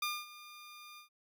15% pulse tone with ADSR envelope, 1206 Hz, D6, 46 cents sharp, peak -26 dBFS, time 0.02-1.09 s, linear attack 5 ms, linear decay 230 ms, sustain -18 dB, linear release 110 ms, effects none

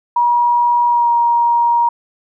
sine tone with pitch glide, 958 to 944.3 Hz, A#5 to A#5, +47 to +22 cents, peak -10 dBFS, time 0.16-1.89 s, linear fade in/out 5 ms, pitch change -25 cents, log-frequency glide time 0.88-1.11 s, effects none

